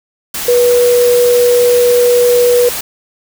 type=tone in noise; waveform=sine; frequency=486.3 Hz; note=B4; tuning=27 cents flat; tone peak=-6 dBFS; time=0.48-2.69 s; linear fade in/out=5 ms; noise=white; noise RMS=-20 dBFS; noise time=0.34-2.81 s; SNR=+11 dB; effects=none